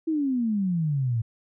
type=exponential sweep; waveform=sine; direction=down; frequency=329.6 to 110 Hz; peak=-22 dBFS; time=0.07-1.22 s; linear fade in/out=10 ms; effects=none